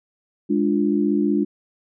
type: chord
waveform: sine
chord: D diminished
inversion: second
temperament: equal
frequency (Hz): 207.7 / 293.7 / 349.2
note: Ab3 / D4 / F4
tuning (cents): 0 / 0 / 0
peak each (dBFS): -21 / -20 / -23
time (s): 0.49-1.45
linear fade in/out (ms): 20
effects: none